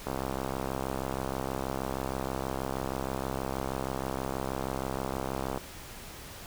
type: click train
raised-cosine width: 1 ms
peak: -18 dBFS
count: 366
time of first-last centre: 0.07-5.575 s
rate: 66.3 Hz
effects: pink hiss -45 dBFS RMS until 6.46 s